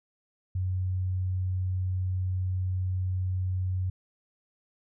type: tone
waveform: sine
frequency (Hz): 92.5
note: F#2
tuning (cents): 0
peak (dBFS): -26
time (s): 0.55-3.9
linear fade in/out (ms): 5
effects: none